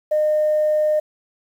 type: tone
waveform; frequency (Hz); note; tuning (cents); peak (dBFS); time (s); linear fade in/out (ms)
sine; 610; D#5; -34; -14; 0.11-1; 10
effects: tanh soft clip ceiling -11 dBFS + 8-bit